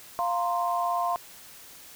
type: chord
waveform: sine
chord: F suspended fourth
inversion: none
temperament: just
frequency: 698.5 / 931.3 / 1047.7 Hz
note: F5 / Bb5 / C6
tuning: 0 / -2 / +2 cents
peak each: -27 / -33 / -28 dBFS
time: 0.19-1.16 s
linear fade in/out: 0 ms
effects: white hiss -48 dBFS RMS until 1.95 s